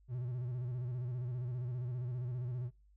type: tone with vibrato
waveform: triangle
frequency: 123.6 Hz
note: B2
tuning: 2 cents sharp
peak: -34 dBFS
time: 0.08-2.71 s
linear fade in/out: 50 ms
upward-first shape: square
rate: 15 Hz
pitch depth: 60 cents each way
effects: noise-tail reverb RT60 0.3 s tail -26 dB re dry + added 50 Hz sine -62 dBFS peak until 2.96 s